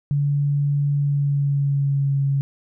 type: tone with pitch glide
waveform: sine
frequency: 143.3 to 138.66 Hz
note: D3 to C#3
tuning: -42 to +1 cents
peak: -17 dBFS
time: 0.11-2.41 s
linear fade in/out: 0 ms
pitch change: -57 cents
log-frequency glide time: 0.95-2.19 s
effects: none